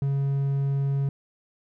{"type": "tone", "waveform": "triangle", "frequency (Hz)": 138.59, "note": "C#3", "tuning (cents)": 0, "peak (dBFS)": -20, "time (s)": [0.02, 1.09], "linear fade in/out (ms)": 2, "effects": []}